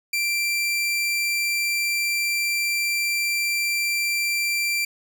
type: tone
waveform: sawtooth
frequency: 2355 Hz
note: D7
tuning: 4 cents sharp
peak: -18 dBFS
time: 0.13-4.85 s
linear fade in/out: 5 ms
effects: none